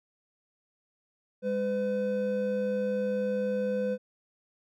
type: tone pair together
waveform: triangle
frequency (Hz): 203.2 / 505.4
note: G#3 / B4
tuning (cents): -38 / +40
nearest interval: octave + major third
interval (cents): 1578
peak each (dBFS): -30 / -26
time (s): 1.42-3.98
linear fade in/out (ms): 50
effects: none